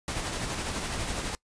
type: noise with tremolo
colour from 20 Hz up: pink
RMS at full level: -31 dBFS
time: 0.08-1.35 s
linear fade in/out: 0 ms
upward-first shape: sine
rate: 12 Hz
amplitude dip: 35%
effects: noise-tail reverb RT60 0.1 s tail -23 dB re dry + resampled to 22050 Hz